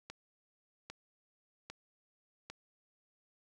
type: click train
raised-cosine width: 0.2 ms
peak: -27 dBFS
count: 4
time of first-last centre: 0.1-2.5 s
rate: 1.25 Hz
effects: none